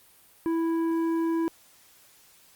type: tone with tanh clipping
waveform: triangle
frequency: 329.6 Hz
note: E4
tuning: in tune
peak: -25 dBFS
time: 0.46-1.48 s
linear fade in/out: 0 ms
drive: 13 dB
effects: white hiss -57 dBFS RMS until 2.55 s + Opus 32 kbps